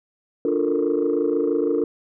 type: chord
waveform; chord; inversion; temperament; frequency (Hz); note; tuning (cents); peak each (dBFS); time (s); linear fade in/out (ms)
sine; Bb major seventh; first; equal; 293.7 / 349.2 / 440 / 466.2; D4 / F4 / A4 / Bb4; 0 / 0 / 0 / 0; -23; 0.45-1.84; 2
effects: tanh soft clip ceiling -12 dBFS